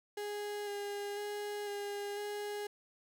35% pulse tone with vibrato, 410 Hz, G#4, 22 cents flat, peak -36 dBFS, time 0.17-2.67 s, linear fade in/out 5 ms, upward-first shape square, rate 1 Hz, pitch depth 14 cents each way, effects none

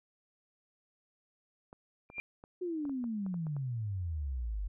clicks, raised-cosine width 1 ms, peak -36 dBFS, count 11, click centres 1.729 / 2.101 / 2.183 / 2.439 / 2.853 / 2.895 / 3.041 / 3.264 / 3.342 / 3.468 / 3.566 s
sine tone with exponential growth, 2386 Hz, D7, 27 cents sharp, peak -31 dBFS, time 2.09-2.2 s, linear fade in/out 0 ms, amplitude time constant 23 ms
sine exponential sweep, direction down, 370 to 46.25 Hz, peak -33 dBFS, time 2.61-4.68 s, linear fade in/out 10 ms
effects none

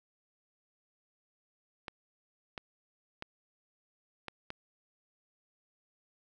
clicks, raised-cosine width 0.3 ms, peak -23 dBFS, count 5, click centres 1.882 / 2.578 / 3.224 / 4.283 / 4.504 s, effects none

